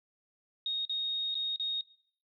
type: tone with dropouts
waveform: sine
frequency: 3729 Hz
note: A#7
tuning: in tune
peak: -30 dBFS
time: 0.66-1.81 s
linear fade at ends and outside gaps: 2 ms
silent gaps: 0.852-0.895 / 1.344-1.352 / 1.561-1.597 s
effects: noise-tail reverb RT60 0.7 s tail -22 dB re dry